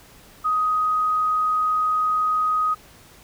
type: tone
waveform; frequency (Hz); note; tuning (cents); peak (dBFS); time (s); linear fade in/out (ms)
sine; 1253; D#6; +12; -18; 0.44-2.75; 20
effects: pink hiss -49 dBFS RMS until 3.23 s